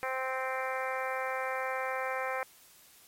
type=harmonic tone; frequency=261 Hz; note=C4; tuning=4 cents flat; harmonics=2 / 3 / 4 / 5 / 6 / 7 / 8 / 9; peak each=-36 / -38 / -39 / -40 / -41 / -41 / -42 / -43 dBFS; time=0.03-2.43 s; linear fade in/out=0 ms; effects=white hiss -58 dBFS RMS until 3.07 s + MP3 64 kbps